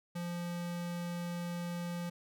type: tone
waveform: square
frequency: 173.6 Hz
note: F3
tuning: 10 cents flat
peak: -37 dBFS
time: 0.15-2.1 s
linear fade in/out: 10 ms
effects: none